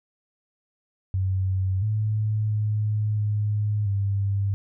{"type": "tone with pitch steps", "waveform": "sine", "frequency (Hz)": [94.7, 107.3, 106.3, 104.9, 99.4], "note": ["F#2", "A2", "G#2", "G#2", "G2"], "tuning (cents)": [41, -43, 41, 18, 25], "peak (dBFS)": -21, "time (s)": [1.14, 4.54], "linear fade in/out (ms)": 0, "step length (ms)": 680, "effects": []}